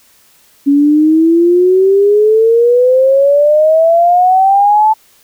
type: exponential sweep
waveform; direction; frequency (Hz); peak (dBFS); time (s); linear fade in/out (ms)
sine; up; 278.7 to 880; -5; 0.66-4.94; 20
effects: white hiss -48 dBFS RMS until 5.23 s